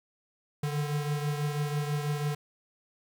square beating tone pair, 146.2 / 152.3 Hz, D3 / D#3, -7 / -37 cents, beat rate 6.1 Hz, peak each -30 / -37 dBFS, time 0.63-2.35 s, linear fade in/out 5 ms, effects 11-bit

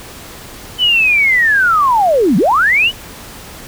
sine linear two-way sweep, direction down then up, 3043 to 162.6 to 3043 Hz, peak -8 dBFS, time 0.78-2.92 s, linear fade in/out 50 ms, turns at 2.37 s, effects pink hiss -33 dBFS RMS until 3.67 s

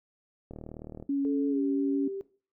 click train, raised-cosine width 2 ms, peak -28 dBFS, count 21, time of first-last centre 0.51-1.025 s, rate 38.8 Hz
sine tone with vibrato, 278.8 Hz, C#4, 10 cents sharp, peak -25 dBFS, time 1.09-2.08 s, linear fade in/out 5 ms, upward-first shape sine, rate 5.9 Hz, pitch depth 8 cents each way
sine tone with pitch glide, 434.2 to 391.3 Hz, A4 to G4, -23 to -3 cents, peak -33 dBFS, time 1.25-2.21 s, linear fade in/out 0 ms, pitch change -180 cents, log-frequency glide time 1.48-1.62 s
effects noise-tail reverb RT60 0.4 s tail -18 dB re dry

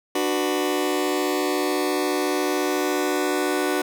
sawtooth chord, B minor, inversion first, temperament just, 296.3 / 370.4 / 493.9 Hz, D4 / F#4 / B4, +15 / +2 / 0 cents, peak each -21 / -20 / -25 dBFS, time 0.15-3.82 s, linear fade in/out 5 ms, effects none

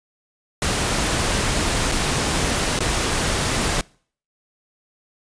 pink noise with dropouts, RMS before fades -21 dBFS, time 0.62-3.81 s, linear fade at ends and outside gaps 1 ms, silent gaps 1.916-1.92 / 2.79-2.805 s, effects noise-tail reverb RT60 0.5 s tail -25 dB re dry + resampled to 22050 Hz

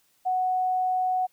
sine tone, 740 Hz, F#5, in tune, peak -22 dBFS, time 0.25-1.27 s, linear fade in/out 20 ms, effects white hiss -66 dBFS RMS until 1.32 s

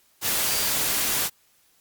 sine tone in noise, 4710 Hz, D8, 4 cents sharp, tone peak -34 dBFS, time 0.44-0.73 s, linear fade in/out 50 ms, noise white, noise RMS -24 dBFS, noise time 0.21-1.3 s, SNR -13 dB, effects white hiss -62 dBFS RMS until 1.8 s + Opus 48 kbps

